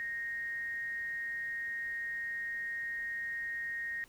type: tone with frequency modulation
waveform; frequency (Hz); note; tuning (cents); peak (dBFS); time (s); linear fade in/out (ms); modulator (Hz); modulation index
sine; 1864.7; A#6; 0; -35; 0-4.04; 0; 243; 0.24
effects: pink hiss -62 dBFS RMS until 4.08 s